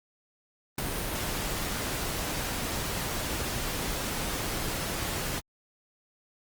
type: noise with ADSR envelope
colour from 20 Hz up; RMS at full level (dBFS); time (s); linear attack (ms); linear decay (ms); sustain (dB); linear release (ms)
pink; -28; 0.78-5.41; 4; 19; -4; 33
effects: Opus 32 kbps